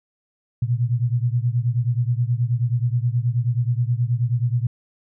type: beating tone pair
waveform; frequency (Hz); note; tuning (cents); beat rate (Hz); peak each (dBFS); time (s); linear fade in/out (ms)
sine; 117.3 / 126.7; A#2 / B2; +11 / +45; 9.4; -20 / -22; 0.62-4.67; 5
effects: none